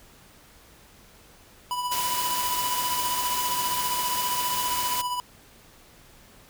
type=tone with tremolo; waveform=square; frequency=987.8 Hz; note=B5; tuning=in tune; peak=-25 dBFS; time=1.71-5.2 s; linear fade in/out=0 ms; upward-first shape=triangle; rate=15 Hz; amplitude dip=55%
type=noise; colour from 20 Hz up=white; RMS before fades=-30 dBFS; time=1.91-5.02 s; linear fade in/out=10 ms
effects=pink hiss -53 dBFS RMS until 6.49 s